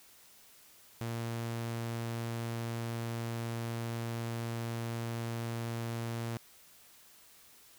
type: tone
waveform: sawtooth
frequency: 116 Hz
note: A#2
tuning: 8 cents flat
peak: -31 dBFS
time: 1.01-6.37 s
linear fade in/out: 0 ms
effects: white hiss -59 dBFS RMS until 7.78 s